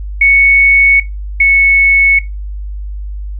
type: tone pair in turn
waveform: sine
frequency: 2217 / 2207 Hz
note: C#7 / C#7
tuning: 0 / -8 cents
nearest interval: unison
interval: 8 cents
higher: first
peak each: -4 dBFS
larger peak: neither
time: 0.21-1 / 1.4-2.19 s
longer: neither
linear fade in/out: 5 ms
effects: noise-tail reverb RT60 0.2 s tail -18 dB re dry + added 50 Hz sine -19 dBFS peak until 3.39 s